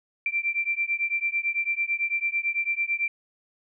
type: beating tone pair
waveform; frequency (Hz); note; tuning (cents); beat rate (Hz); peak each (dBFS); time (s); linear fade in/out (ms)
sine; 2349 / 2358; D7 / D7; 0 / +6; 9; -27; 0.26-3.08; 2
effects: none